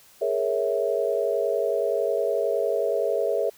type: chord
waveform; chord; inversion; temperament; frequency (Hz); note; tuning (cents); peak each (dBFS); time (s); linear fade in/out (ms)
sine; A# half-diminished seventh; third; equal with one note detuned; 415.3 / 466.2 / 554.4 / 654.3; G#4 / A#4 / C#5 / E5; 0 / 0 / 0 / -13; -27; 0.21-3.5; 10
effects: white hiss -54 dBFS RMS until 3.57 s